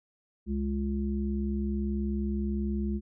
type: harmonic tone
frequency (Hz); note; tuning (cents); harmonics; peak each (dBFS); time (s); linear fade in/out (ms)
69.3; C#2; 0; 1 / 3 / 5; -31 / -30 / -38; 0.46-3.01; 50
effects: none